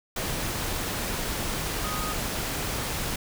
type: tone in noise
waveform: sine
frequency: 1248 Hz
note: D#6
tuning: 5 cents sharp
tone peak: -33 dBFS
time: 1.84-2.13 s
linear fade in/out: 5 ms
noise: pink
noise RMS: -30 dBFS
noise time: 0.16-3.16 s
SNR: -6 dB
effects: none